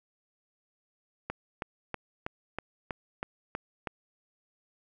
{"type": "click train", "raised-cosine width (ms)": 0.5, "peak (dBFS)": -18, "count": 9, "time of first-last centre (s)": [1.3, 3.872], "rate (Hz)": 3.11, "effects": ["10-bit"]}